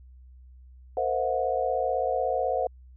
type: tone cluster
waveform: sine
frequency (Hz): 461.9 / 518 / 648 / 726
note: A#4 / C5 / E5 / F#5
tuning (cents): -16 / -17 / -30 / -33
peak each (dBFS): -32 / -28 / -31 / -28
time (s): 0.97-2.67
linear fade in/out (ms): 2
effects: added 63 Hz sine -47 dBFS peak until 2.96 s